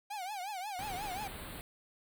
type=tone with vibrato; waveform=45% pulse; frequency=784 Hz; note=G5; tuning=in tune; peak=-38 dBFS; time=0.1-1.28 s; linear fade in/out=10 ms; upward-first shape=triangle; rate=5.6 Hz; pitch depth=190 cents each way
type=band-stop noise; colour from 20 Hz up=pink; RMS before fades=-45 dBFS; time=0.79-1.61 s; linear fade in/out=0 ms; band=4400 to 8000 Hz; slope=96 dB/octave
effects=none